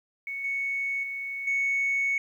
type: tone with level steps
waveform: sine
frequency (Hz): 2217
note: C#7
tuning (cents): 0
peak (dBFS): -31 / -26 / -31 / -22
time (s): 0.27-2.18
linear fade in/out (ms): 2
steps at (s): 0.44 / 1.03 / 1.47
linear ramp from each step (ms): 5
effects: tanh soft clip ceiling -20 dBFS + 10-bit